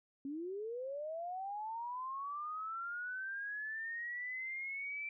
sine linear sweep, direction up, 266.8 to 2343 Hz, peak -39 dBFS, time 0.25-5.09 s, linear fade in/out 2 ms, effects none

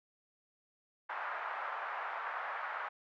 white band-pass noise, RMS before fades -40 dBFS, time 1.09-2.89 s, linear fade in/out 10 ms, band 710 to 1600 Hz, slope 24 dB/octave, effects none

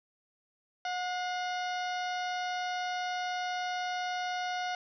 harmonic tone with a mistuned harmonic, 726 Hz, F#5, 33 cents flat, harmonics 1 / 2 / 3 / 4 / 5 / 6 / 7 / 8, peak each -33 / -39 / -43 / -45 / -47 / -49 / -50 / -51 dBFS, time 0.85-4.75 s, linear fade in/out 2 ms, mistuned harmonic 3, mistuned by -59 cents, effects none

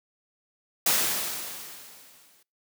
white noise with exponential decay, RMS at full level -21 dBFS, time 0.86-2.43 s, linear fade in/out 5 ms, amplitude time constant 340 ms, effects noise-tail reverb RT60 0.3 s tail -26 dB re dry + high-pass 150 Hz 12 dB/octave

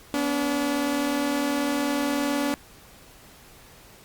sawtooth tone pair together, 246.9 / 286.5 Hz, B3 / D4, 0 / -43 cents, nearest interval minor third, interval 257 cents, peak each -26 / -20 dBFS, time 0.14-2.54 s, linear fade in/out 0 ms, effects pink hiss -50 dBFS RMS until 4.04 s + Opus 48 kbps

